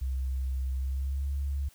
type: tone with pitch glide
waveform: sine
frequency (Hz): 65.41 to 69.7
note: C2 to C#2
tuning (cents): 0 to +10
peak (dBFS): -28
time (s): 0.01-1.69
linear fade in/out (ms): 10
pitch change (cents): +110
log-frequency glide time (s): 0.78-1.3
effects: white hiss -60 dBFS RMS until 1.74 s